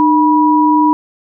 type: tone pair together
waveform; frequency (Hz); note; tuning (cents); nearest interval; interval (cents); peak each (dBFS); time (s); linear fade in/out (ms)
sine; 303.7 / 973; D#4 / B5; -42 / -26; octave + minor sixth; 2016; -10; 0-0.93; 0
effects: none